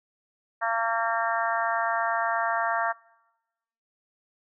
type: harmonic tone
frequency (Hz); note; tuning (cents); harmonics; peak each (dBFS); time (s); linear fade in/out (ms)
228.5; A#3; -34; 3 / 4 / 5 / 6 / 7 / 8; -29 / -30 / -31 / -32 / -32 / -33; 0.61-2.93; 20
effects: noise-tail reverb RT60 1.0 s tail -23 dB re dry